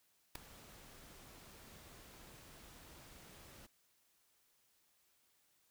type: noise with ADSR envelope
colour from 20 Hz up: pink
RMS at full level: -38 dBFS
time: 0.35-3.67 s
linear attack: 5 ms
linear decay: 4 ms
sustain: -20 dB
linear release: 14 ms
effects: white hiss -75 dBFS RMS until 5.7 s